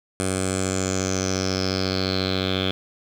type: tone with low-pass filter sweep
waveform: 10% pulse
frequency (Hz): 94.2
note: F#2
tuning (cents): +32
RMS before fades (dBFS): -24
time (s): 0.2-2.71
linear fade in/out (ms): 0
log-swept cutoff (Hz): 9200 to 3400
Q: 7.2
effects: 8-bit